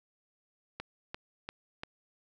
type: click train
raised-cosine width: 0.3 ms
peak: -22 dBFS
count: 4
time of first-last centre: 0.8-1.834 s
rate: 2.9 Hz
effects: none